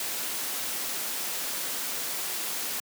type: noise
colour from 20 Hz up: white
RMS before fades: -32 dBFS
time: 0-2.8 s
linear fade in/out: 2 ms
effects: high-pass 200 Hz 12 dB/octave

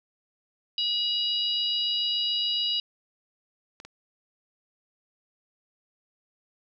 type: harmonic tone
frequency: 967 Hz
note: B5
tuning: 37 cents flat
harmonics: 3 / 4 / 5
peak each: -27 / -29 / -31 dBFS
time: 0.78-2.8 s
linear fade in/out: 2 ms
type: clicks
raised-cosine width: 0.2 ms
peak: -26 dBFS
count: 2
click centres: 3.801 / 3.85 s
effects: none

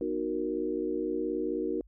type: chord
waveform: sine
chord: B major seventh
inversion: none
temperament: equal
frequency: 246.9 / 311.1 / 370 / 466.2 Hz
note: B3 / D#4 / F#4 / A#4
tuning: 0 / 0 / 0 / 0 cents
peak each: -39 / -33 / -33 / -34 dBFS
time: 0.01-1.81 s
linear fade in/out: 2 ms
effects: added 50 Hz sine -54 dBFS peak until 1.87 s

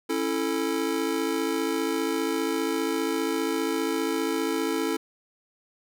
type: chord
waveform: square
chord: A major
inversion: first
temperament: just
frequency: 275 / 330 / 440 Hz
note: C#4 / E4 / A4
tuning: -14 / +2 / 0 cents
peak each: -31 / -29 / -30 dBFS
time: 0.09-4.97 s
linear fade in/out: 10 ms
effects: none

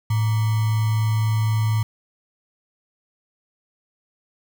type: tone with sample-and-hold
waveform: sine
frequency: 109.5 Hz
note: A2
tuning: 8 cents flat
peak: -17 dBFS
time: 0.1-1.83 s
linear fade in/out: 5 ms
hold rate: 1050 Hz
effects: none

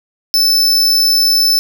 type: tone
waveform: 45% pulse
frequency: 5274 Hz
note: E8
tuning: in tune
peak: -9 dBFS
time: 0.34-1.59 s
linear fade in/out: 0 ms
effects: none

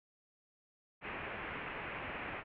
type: low-pass noise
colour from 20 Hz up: white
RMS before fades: -43 dBFS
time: 1.01-2.44 s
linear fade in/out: 50 ms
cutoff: 2600 Hz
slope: 48 dB/octave
effects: none

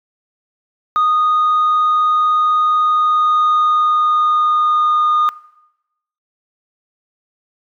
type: tone with pitch glide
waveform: sine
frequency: 1237 to 1223.5 Hz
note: D#6 to D#6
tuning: -10 to -29 cents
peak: -9 dBFS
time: 0.96-5.29 s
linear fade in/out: 0 ms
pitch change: -19 cents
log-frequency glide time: 2.76-5.17 s
effects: noise-tail reverb RT60 0.9 s tail -21 dB re dry + tanh soft clip ceiling -9 dBFS

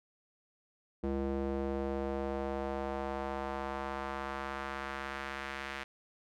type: tone with band-pass filter sweep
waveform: square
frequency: 68.2 Hz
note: C#2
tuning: 28 cents flat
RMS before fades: -37 dBFS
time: 1.03-5.84 s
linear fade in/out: 10 ms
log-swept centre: 350 to 2000 Hz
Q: 1.3
effects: none

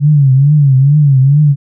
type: tone with vibrato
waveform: sine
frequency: 140.6 Hz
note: C#3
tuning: 25 cents sharp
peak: -4 dBFS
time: 0-1.56 s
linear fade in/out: 50 ms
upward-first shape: triangle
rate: 2.3 Hz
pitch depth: 150 cents each way
effects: none

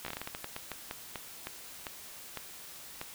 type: slowing click train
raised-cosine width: 0.3 ms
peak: -21 dBFS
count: 18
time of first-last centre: 0.05-3.014 s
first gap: 14 ms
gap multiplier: 1.27
effects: white hiss -48 dBFS RMS until 3.14 s

